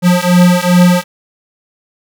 square beating tone pair, 177 / 179.5 Hz, F3 / F3, +23 / +48 cents, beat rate 2.5 Hz, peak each -10 dBFS, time 0.02-1.04 s, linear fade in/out 50 ms, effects none

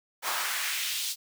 pink noise with high-pass filter sweep, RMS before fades -31 dBFS, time 0.22-1.16 s, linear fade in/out 50 ms, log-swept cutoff 840 to 4600 Hz, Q 1.5, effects none

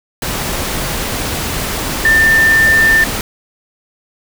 sine tone in noise, 1790 Hz, A6, 29 cents sharp, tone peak -7 dBFS, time 2.05-3.04 s, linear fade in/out 2 ms, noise pink, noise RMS -19 dBFS, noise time 0.22-3.21 s, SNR +9 dB, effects none

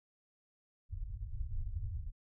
pink low-pass noise, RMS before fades -39 dBFS, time 0.89-2.12 s, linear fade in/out 50 ms, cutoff 110 Hz, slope 48 dB/octave, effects none

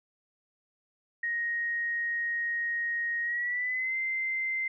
sine tone with pitch glide, 1874 to 2079 Hz, A#6 to C7, +9 to -12 cents, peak -28 dBFS, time 1.23-4.68 s, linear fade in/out 5 ms, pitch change +179 cents, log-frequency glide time 3.22-3.96 s, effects none

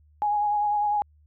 sine tone with vibrato, 830.6 Hz, G#5, in tune, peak -21 dBFS, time 0.22-1.02 s, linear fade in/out 0 ms, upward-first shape triangle, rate 10 Hz, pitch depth 28 cents each way, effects added 75 Hz sine -55 dBFS peak until 1.26 s

